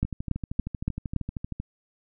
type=two click trains; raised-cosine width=5 ms; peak=-19 / -12 dBFS; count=21 / 5; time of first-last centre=0.05-1.6 / 0.03-1.163 s; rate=12.9 / 3.53 Hz; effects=none